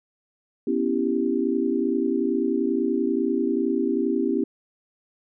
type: chord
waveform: sine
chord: C# half-diminished seventh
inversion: third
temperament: equal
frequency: 246.9 / 277.2 / 329.6 / 392 Hz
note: B3 / C#4 / E4 / G4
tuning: 0 / 0 / 0 / 0 cents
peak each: -26 dBFS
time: 0.67-4.44 s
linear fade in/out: 5 ms
effects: none